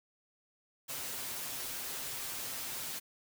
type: noise with comb filter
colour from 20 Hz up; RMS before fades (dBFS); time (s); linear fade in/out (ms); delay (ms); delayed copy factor
white; -40; 0.88-3; 20; 7.6; +0.55
effects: none